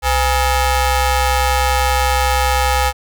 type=ring-modulated tone; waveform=sawtooth; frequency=445.2 Hz; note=A4; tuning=20 cents sharp; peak=-6 dBFS; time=0.02-2.93 s; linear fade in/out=50 ms; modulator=380 Hz; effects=none